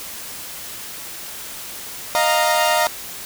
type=chord; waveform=sawtooth; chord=Eb suspended second; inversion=none; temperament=equal with one note detuned; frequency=618.3 / 698.5 / 932.3 Hz; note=Eb5 / F5 / Bb5; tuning=-11 / 0 / 0 cents; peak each=-16 dBFS; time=2.15-2.87 s; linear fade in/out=0 ms; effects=white hiss -33 dBFS RMS until 3.25 s